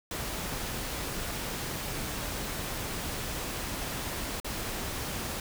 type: noise with dropouts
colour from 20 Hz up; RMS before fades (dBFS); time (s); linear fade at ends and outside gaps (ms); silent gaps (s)
pink; -35; 0.11-5.4; 2; 4.401-4.445
effects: none